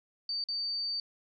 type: tone with dropouts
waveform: sine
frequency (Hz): 4600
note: D8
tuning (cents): -37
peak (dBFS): -31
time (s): 0.29-1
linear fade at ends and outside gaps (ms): 2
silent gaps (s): 0.44-0.486
effects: none